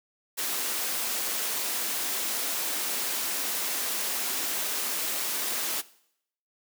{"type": "high-pass noise", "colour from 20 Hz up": "white", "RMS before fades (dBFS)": -30, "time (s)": [0.37, 5.82], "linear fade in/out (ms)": 20, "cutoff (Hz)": 220, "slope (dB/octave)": 24, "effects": ["noise-tail reverb RT60 0.7 s tail -19 dB re dry"]}